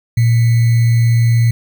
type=tone with sample-and-hold; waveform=sine; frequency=116.54 Hz; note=A#2; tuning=in tune; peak=-8 dBFS; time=0.17-1.51 s; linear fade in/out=5 ms; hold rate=2100 Hz; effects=none